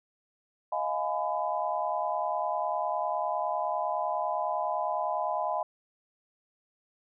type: chord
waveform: sine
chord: F half-diminished seventh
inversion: third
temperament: just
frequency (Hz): 628.6 / 698.5 / 838.1 / 1005.8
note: Eb5 / F5 / Ab5 / Cb6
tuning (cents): +18 / 0 / +16 / +31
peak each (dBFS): -33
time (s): 0.72-5.63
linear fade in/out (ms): 5
effects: none